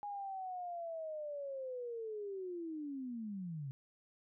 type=linear sweep; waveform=sine; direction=down; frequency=828 to 129.7 Hz; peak=-40 dBFS; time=0.03-3.71 s; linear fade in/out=0 ms; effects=none